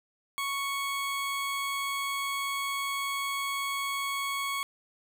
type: tone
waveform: 20% pulse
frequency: 1108.7 Hz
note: C#6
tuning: in tune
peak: -25 dBFS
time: 0.38-4.63 s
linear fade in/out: 0 ms
effects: none